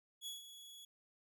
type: tone with ADSR envelope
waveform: sawtooth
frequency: 3369 Hz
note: G#7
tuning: 24 cents sharp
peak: -39 dBFS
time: 0.21-0.85 s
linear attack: 55 ms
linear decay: 150 ms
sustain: -11 dB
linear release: 4 ms
effects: none